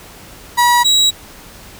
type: tone pair in turn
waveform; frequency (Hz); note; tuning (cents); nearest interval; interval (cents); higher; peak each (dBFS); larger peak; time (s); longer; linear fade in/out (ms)
35% pulse; 965 / 3868; B5 / B7; -40 / -37; 2 octaves; 2403; second; -7; neither; 0.57-0.84 / 0.84-1.11; neither; 20
effects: pink hiss -38 dBFS RMS until 1.79 s